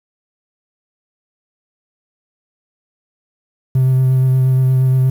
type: tone with vibrato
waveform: triangle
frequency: 130.2 Hz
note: C3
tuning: 8 cents flat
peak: -7 dBFS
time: 3.75-5.1 s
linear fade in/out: 5 ms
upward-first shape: sine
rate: 8.5 Hz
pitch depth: 15 cents each way
effects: tanh soft clip ceiling -4 dBFS + 7-bit